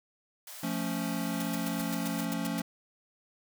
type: high-pass noise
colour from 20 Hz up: white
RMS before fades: -45 dBFS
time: 0.47-2.25 s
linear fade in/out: 2 ms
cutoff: 550 Hz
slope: 48 dB/octave
type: chord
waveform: square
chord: F augmented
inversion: none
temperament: equal with one note detuned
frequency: 174.61 / 221.1 / 277.2 Hz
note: F3 / A3 / C#4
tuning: 0 / +9 / 0 cents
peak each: -36 dBFS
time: 0.63-2.62 s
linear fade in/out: 5 ms
type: noise bursts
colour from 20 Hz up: white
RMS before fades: -38 dBFS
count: 10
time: 1.4-2.6 s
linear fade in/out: 2 ms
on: 21 ms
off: 110 ms
effects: none